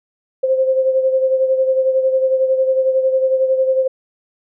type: beating tone pair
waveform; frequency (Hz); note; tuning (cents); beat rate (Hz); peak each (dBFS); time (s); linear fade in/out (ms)
sine; 523.3 / 534.3; C5 / C5; 0 / +36; 11; -13 / -21; 0.43-3.88; 10
effects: none